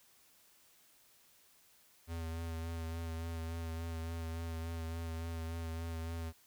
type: tone with vibrato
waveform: square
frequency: 82.4 Hz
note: E2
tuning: in tune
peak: -39 dBFS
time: 2.07-6.33 s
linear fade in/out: 50 ms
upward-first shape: sine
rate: 3.5 Hz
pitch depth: 23 cents each way
effects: white hiss -66 dBFS RMS until 6.46 s